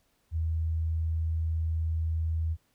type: tone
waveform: sine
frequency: 80.8 Hz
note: E2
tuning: 34 cents flat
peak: -26 dBFS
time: 0.31-2.57 s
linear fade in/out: 50 ms
effects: pink hiss -71 dBFS RMS until 2.74 s